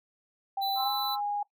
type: tone with pitch glide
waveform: sine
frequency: 784 to 821.6 Hz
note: G5 to G#5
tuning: 0 to -19 cents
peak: -28 dBFS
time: 0.57-1.43 s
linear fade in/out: 5 ms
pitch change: +81 cents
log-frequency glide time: 0.83-0.9 s
type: tone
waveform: square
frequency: 3986 Hz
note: B7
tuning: 15 cents sharp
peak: -33 dBFS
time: 0.61-1.16 s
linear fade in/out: 20 ms
type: chord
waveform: sine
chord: Ab augmented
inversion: none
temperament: equal with one note detuned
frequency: 822.5 / 1046.5 / 1318.5 Hz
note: Ab5 / C6 / E6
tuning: -17 / 0 / 0 cents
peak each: -38 / -37 / -38 dBFS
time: 0.75-1.21 s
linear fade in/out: 50 ms
effects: noise-tail reverb RT60 0.1 s tail -20 dB re dry